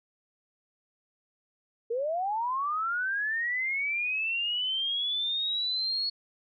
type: linear sweep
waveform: sine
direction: up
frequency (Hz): 446.5 to 4374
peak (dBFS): -27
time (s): 1.9-6.1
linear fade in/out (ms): 10
effects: none